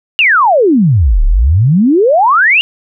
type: exponential two-way sweep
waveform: sine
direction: down then up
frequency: 2914 to 32.62 to 2914 Hz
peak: -5 dBFS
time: 0.19-2.61 s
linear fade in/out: 0 ms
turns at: 1.24 s
effects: none